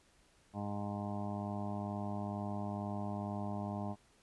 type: harmonic tone with a mistuned harmonic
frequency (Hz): 102.2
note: G#2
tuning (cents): -27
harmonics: 1 / 2 / 3 / 4 / 6 / 7 / 8 / 9 / 10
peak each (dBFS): -42 / -40 / -48 / -52 / -47 / -47 / -49 / -51 / -53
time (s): 0.53-3.96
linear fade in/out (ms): 50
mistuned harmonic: 10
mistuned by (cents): +41
effects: pink hiss -68 dBFS RMS until 4.22 s + resampled to 24000 Hz